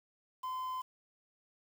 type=tone with quantisation; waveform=triangle; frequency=1024 Hz; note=C6; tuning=38 cents flat; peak=-34 dBFS; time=0.43-0.82 s; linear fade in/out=10 ms; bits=9; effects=none